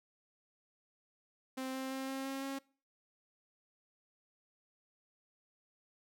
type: tone with pitch steps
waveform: sawtooth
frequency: 261.6 / 263.7 / 265.9 / 268 / 270.2 / 272.4 Hz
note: C4 / C4 / C4 / C4 / C#4 / C#4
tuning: 0 / +14 / +28 / +42 / -44 / -30 cents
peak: -34 dBFS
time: 1.57-2.59 s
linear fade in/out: 10 ms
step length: 170 ms
effects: noise-tail reverb RT60 0.4 s tail -23 dB re dry